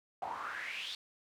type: noise with band-pass filter sweep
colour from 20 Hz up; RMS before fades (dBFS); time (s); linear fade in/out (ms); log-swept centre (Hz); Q
pink; -41; 0.22-0.95; 2; 750 to 3900; 6.2
effects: none